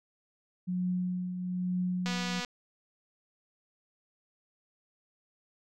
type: tone with tremolo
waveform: sine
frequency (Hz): 181.1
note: F#3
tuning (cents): -37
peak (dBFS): -27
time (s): 0.67-2.41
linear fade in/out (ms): 20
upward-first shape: triangle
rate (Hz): 1.1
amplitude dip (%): 55
type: click train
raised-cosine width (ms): 0.2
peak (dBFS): -19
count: 96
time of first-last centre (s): 2.06-2.448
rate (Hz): 245
effects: none